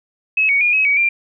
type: tone with pitch steps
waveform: sine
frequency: 2574 / 2239 / 2428 / 2556 / 2263 / 2378 Hz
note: E7 / C#7 / D#7 / D#7 / C#7 / D7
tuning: -42 / +17 / -43 / +46 / +35 / +21 cents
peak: -12 dBFS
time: 0.37-1.09 s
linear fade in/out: 5 ms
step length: 120 ms
effects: none